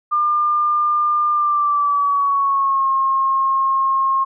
sine tone with pitch glide, 1200 to 1075.3 Hz, D6 to C6, +37 to +47 cents, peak -14 dBFS, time 0.11-4.25 s, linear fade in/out 20 ms, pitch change -190 cents, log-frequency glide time 1.32-2.89 s, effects none

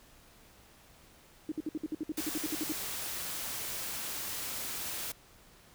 sine tone bursts, 309.2 Hz, D#4, 11 cents flat, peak -31 dBFS, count 15, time 1.49-2.722 s, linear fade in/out 2 ms, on 28 ms, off 58 ms
white noise, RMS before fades -38 dBFS, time 2.17-5.12 s, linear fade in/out 5 ms
effects pink hiss -59 dBFS RMS until 5.74 s

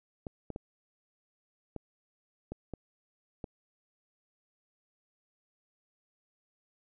clicks, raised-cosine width 2 ms, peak -25 dBFS, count 7, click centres 0.268 / 0.503 / 0.561 / 1.763 / 2.52 / 2.737 / 3.442 s, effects none

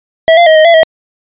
square tone with pitch steps, 651 / 690 / 632 / 624 / 676 / 641 Hz, E5 / F5 / D#5 / D#5 / E5 / E5, -22 / -21 / +27 / +5 / +43 / -49 cents, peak -3 dBFS, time 0.28-0.832 s, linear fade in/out 0 ms, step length 92 ms, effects resampled to 8000 Hz

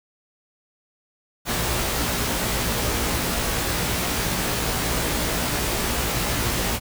pink noise with comb filter, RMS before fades -24 dBFS, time 1.45-6.8 s, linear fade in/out 50 ms, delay 17 ms, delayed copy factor +0.75, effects none

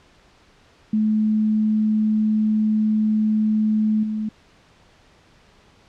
sine tone with level steps, 215.4 Hz, A3, 37 cents flat, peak -16 / -22 dBFS, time 0.93-4.29 s, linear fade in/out 5 ms, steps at 4.03 s, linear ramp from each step 5 ms, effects pink hiss -54 dBFS RMS until 5.88 s + low-pass 5000 Hz 12 dB/octave

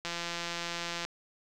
click train, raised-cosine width 0.2 ms, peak -18 dBFS, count 172, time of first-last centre 0.05-1.05 s, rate 171 Hz, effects none

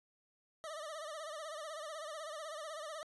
25% pulse tone with vibrato, 619 Hz, D#5, 9 cents flat, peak -39 dBFS, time 0.64-3.03 s, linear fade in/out 0 ms, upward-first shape sine, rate 16 Hz, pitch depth 98 cents each way, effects resampled to 24000 Hz

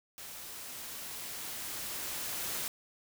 white noise with level ramp, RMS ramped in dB -46 to -36 dBFS, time 0.18-2.68 s, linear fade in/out 0 ms, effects none

